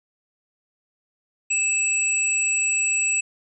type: tone pair together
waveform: sine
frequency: 2628 / 7791 Hz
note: E7 / B8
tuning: -6 / -25 cents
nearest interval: octave + perfect fifth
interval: 1881 cents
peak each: -22 dBFS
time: 1.5-3.21 s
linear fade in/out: 10 ms
effects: none